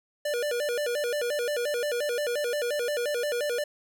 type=tone with vibrato; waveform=square; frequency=532 Hz; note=C5; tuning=29 cents sharp; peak=-27 dBFS; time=0.25-3.64 s; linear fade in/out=5 ms; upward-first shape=square; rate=5.7 Hz; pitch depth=180 cents each way; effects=none